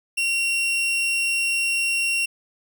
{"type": "tone", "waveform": "40% pulse", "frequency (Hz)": 2744, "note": "F7", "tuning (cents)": -31, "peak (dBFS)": -19, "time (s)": [0.17, 2.26], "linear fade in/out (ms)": 10, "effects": []}